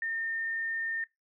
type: tone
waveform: sine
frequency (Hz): 1817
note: A#6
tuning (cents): -45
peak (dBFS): -30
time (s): 0.02-1.04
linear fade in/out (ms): 2
effects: noise-tail reverb RT60 0.2 s tail -23 dB re dry